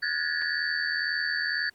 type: tone cluster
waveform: sine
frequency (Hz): 1457 / 1655 / 1737 / 1887 / 4544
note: F#6 / G#6 / A6 / A#6 / C#8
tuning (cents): -27 / -6 / -23 / +21 / +42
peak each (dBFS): -36 / -31 / -30 / -36 / -33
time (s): 0.02-1.7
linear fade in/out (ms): 10
effects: pink hiss -64 dBFS RMS until 1.74 s + Opus 32 kbps